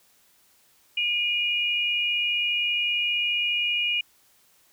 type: tone pair together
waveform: sine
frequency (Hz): 2437 / 2872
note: D#7 / F7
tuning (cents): -37 / +48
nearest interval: minor third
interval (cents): 285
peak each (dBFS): -25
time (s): 0.97-4.01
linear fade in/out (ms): 5
effects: white hiss -61 dBFS RMS until 4.72 s